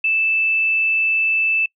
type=tone; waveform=sine; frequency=2637 Hz; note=E7; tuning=in tune; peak=-15 dBFS; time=0.04-1.66 s; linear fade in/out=5 ms; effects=noise-tail reverb RT60 0.1 s tail -24 dB re dry